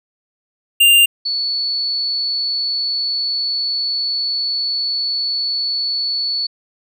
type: tone pair in turn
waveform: square / sine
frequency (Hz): 2794 / 4435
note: F7 / C#8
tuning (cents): 0 / 0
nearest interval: minor sixth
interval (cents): 800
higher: second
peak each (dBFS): -8 / -17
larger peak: first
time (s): 0.8-1.06 / 1.25-6.47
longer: second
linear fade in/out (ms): 10
effects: none